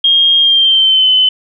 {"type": "tone with pitch glide", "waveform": "sine", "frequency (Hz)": [3235, 3036], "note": ["G#7", "F#7"], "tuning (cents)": [-46, 44], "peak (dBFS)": -6, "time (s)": [0.04, 1.29], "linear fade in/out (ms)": 5, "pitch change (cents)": -110, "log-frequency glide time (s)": [0.39, 1.09], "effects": []}